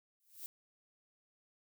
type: noise with exponential growth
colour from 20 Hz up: violet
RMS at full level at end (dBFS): -42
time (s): 0.2-0.46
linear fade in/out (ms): 0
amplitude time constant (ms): 56
effects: none